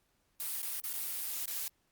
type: noise with dropouts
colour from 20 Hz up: blue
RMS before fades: -37 dBFS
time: 0.4-1.68 s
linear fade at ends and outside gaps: 1 ms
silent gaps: 0.619-0.628 / 0.801-0.839 / 0.932-0.937 / 1.457-1.478 s
effects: pink hiss -75 dBFS RMS until 1.91 s + Opus 48 kbps